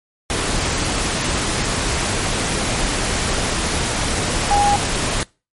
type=tone in noise; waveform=sine; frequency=816 Hz; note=G#5; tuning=31 cents flat; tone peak=-13 dBFS; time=4.51-4.76 s; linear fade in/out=0 ms; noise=pink; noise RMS=-20 dBFS; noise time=0.3-5.23 s; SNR=+4 dB; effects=noise-tail reverb RT60 0.3 s tail -24 dB re dry + MP3 48 kbps